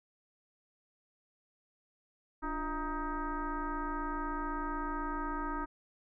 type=tone with frequency modulation; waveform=sine; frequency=614 Hz; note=D#5; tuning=23 cents flat; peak=-33 dBFS; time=2.42-5.66 s; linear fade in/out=20 ms; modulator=321 Hz; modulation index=2.6; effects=none